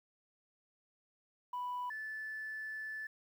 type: tone pair in turn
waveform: sine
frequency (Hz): 987.8 / 1745.4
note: B5 / A6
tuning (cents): 0 / -14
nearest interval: minor seventh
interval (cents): 986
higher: second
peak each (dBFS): -35 / -39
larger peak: first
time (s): 1.53-1.9 / 1.9-3.07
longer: second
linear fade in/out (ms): 5
effects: tanh soft clip ceiling -34 dBFS + 11-bit